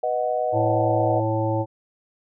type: chord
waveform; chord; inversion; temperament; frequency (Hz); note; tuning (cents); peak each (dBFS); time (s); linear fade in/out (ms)
sine; B major; none; equal; 493.9 / 622.3 / 740; B4 / D#5 / F#5; 0 / 0 / 0; -27 / -24 / -25; 0.03-1.2; 5
type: harmonic tone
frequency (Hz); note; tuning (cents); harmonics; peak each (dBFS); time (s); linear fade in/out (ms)
110; A2; 0; 1 / 3 / 5 / 7 / 8; -24 / -26 / -26 / -32 / -29; 0.52-1.66; 50
effects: none